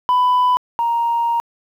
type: tone pair in turn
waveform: sine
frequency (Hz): 996 / 934.7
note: B5 / A#5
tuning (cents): +14 / +4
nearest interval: minor second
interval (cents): 110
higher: first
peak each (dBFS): -9 / -14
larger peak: first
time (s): 0.09-0.57 / 0.79-1.4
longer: second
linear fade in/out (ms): 0
effects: tanh soft clip ceiling -11 dBFS + 8-bit